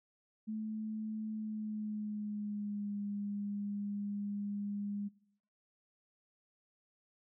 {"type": "tone with pitch glide", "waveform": "sine", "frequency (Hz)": [216.9, 203.5], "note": ["A3", "G#3"], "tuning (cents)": [-25, -35], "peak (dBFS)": -36, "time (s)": [0.47, 5.09], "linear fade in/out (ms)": 20, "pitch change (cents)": -110, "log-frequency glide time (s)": [1.32, 2.99], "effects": ["noise-tail reverb RT60 0.8 s tail -23 dB re dry"]}